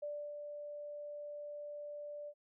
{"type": "tone with ADSR envelope", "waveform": "sine", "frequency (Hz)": 587.3, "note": "D5", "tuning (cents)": 0, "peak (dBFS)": -38, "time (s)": [0.02, 2.34], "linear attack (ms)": 11, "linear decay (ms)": 300, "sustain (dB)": -5, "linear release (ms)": 60, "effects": []}